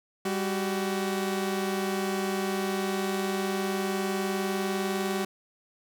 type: tone pair together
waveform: sawtooth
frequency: 198.08 / 376.3 Hz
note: G3 / F#4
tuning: +18 / +29 cents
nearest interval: major seventh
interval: 1111 cents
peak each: -26 dBFS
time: 0.25-5.25 s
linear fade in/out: 5 ms
effects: none